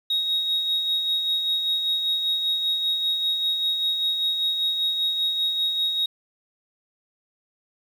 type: tone with tremolo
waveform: sine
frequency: 3770 Hz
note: A#7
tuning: 19 cents sharp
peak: -18 dBFS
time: 0.1-6.06 s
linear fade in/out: 5 ms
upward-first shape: sine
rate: 5.1 Hz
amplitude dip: 45%
effects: tanh soft clip ceiling -17 dBFS + 8-bit